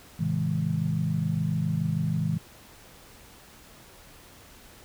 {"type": "tone cluster", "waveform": "sine", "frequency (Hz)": [109.5, 134.7, 161.7, 207.7], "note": ["A2", "C#3", "E3", "G#3"], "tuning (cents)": [-8, -49, -33, 0], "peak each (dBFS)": [-32, -32, -26, -33], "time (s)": [0.19, 2.38], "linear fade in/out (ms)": 10, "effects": ["pink hiss -51 dBFS RMS until 4.84 s"]}